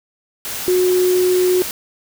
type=tone in noise; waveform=sine; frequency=364.7 Hz; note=F#4; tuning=25 cents flat; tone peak=-12 dBFS; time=0.68-1.62 s; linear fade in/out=0 ms; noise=white; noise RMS=-26 dBFS; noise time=0.45-1.71 s; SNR=+11 dB; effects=none